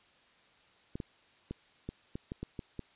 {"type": "clicks", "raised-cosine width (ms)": 3, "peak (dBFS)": -25, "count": 9, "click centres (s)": [0.955, 1.002, 1.51, 1.89, 2.155, 2.319, 2.43, 2.592, 2.793], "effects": ["white hiss -64 dBFS RMS until 2.95 s", "resampled to 8000 Hz"]}